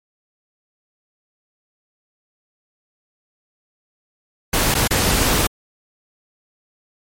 pink noise with dropouts, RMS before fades -17 dBFS, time 4.53-5.47 s, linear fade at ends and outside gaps 5 ms, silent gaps 4.743-4.75 / 4.876-4.907 s, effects MP3 64 kbps

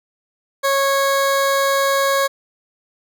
20% pulse tone, 550 Hz, C#5, 14 cents flat, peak -10 dBFS, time 0.63-2.28 s, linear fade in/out 20 ms, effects none

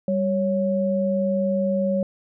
sine tone pair together, 196.01 / 554.4 Hz, G3 / C#5, 0 / 0 cents, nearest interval octave + tritone, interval 1800 cents, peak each -22 dBFS, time 0.08-2.03 s, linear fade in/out 2 ms, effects none

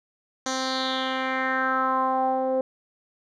10% pulse tone with low-pass filter sweep, 261.6 Hz, C4, in tune, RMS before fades -25 dBFS, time 0.46-2.61 s, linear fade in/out 2 ms, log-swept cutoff 6100 to 530 Hz, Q 3.9, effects none

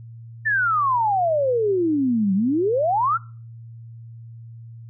sine exponential two-way sweep, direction down then up, 1806 to 185 to 1420 Hz, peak -17 dBFS, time 0.45-3.18 s, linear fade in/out 20 ms, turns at 2.34 s, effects noise-tail reverb RT60 0.4 s tail -22 dB re dry + added 115 Hz sine -37 dBFS peak until 4.89 s

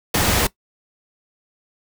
pink noise, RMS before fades -18 dBFS, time 0.14-0.47 s, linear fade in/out 5 ms, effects noise-tail reverb RT60 0.1 s tail -19 dB re dry

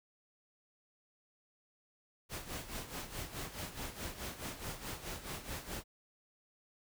pink noise with tremolo, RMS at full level -41 dBFS, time 2.29-5.84 s, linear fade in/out 50 ms, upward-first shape sine, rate 4.7 Hz, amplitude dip 70%, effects none

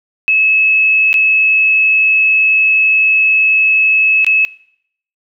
sine tone with dropouts, 2589 Hz, E7, 32 cents flat, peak -8 dBFS, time 0.28-4.45 s, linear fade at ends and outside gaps 0 ms, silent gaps 1.13-1.141 / 4.246-4.266 s, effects noise-tail reverb RT60 0.7 s tail -20 dB re dry

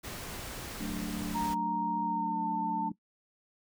pink noise, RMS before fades -41 dBFS, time 0.03-1.55 s, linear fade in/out 20 ms
sine chord, D major, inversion first, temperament equal, 185 / 220 / 293.7 Hz, F#3 / A3 / D4, 0 / 0 / 0 cents, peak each -38 dBFS, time 0.8-2.92 s, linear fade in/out 5 ms
sine tone with pitch glide, 932.3 to 894.3 Hz, A#5 to A5, 0 to +28 cents, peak -30 dBFS, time 1.34-2.9 s, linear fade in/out 20 ms, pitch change -72 cents, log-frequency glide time 2.02-2.46 s
effects noise-tail reverb RT60 0.1 s tail -19 dB re dry

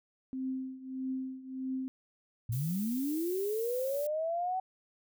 sine tone with tremolo, 261.4 Hz, C4, 1 cent flat, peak -31 dBFS, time 0.33-1.88 s, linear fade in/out 0 ms, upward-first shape triangle, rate 1.6 Hz, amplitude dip 85%
sine linear sweep, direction up, 106.2 to 760 Hz, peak -30 dBFS, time 2.49-4.6 s, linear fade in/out 5 ms
violet noise, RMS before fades -44 dBFS, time 2.52-4.07 s, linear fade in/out 5 ms
effects none

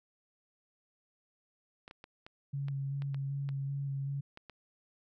clicks, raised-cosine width 0.3 ms, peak -32 dBFS, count 10, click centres 1.879 / 1.911 / 2.041 / 2.265 / 2.684 / 3.021 / 3.145 / 3.49 / 4.374 / 4.497 s
sine tone with vibrato, 138.59 Hz, C#3, in tune, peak -33 dBFS, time 2.53-4.21 s, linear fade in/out 10 ms, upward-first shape square, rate 2.6 Hz, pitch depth 14 cents each way
effects none

